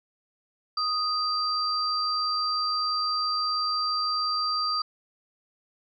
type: tone pair together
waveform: sine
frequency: 1244.5 / 4703 Hz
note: D#6 / D8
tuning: 0 / +2 cents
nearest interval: octave + major seventh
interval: 2302 cents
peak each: -27 dBFS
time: 0.77-4.82 s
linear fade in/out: 5 ms
effects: none